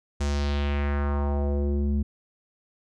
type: tone with low-pass filter sweep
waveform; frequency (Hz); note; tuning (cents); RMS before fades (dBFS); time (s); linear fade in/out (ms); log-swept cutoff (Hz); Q
square; 71.6; D2; -43; -25; 0.2-2.03; 10; 7500 to 200; 2
effects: none